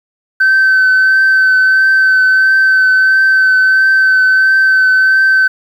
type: tone with vibrato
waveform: sine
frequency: 1535 Hz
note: G6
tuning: 37 cents flat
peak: -4 dBFS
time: 0.4-5.48 s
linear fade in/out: 10 ms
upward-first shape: triangle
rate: 1.5 Hz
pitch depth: 20 cents each way
effects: tanh soft clip ceiling -4 dBFS + 7-bit